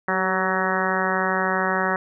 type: harmonic tone with a mistuned harmonic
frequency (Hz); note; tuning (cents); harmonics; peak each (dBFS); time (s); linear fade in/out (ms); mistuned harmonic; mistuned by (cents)
187.4; F#3; +22; 1 / 2 / 3 / 4 / 5 / 6 / 7 / 8 / 9 / 10; -29 / -29 / -29 / -29 / -29 / -29 / -29 / -29 / -29 / -29; 0.08-1.96; 2; 2; +29
effects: none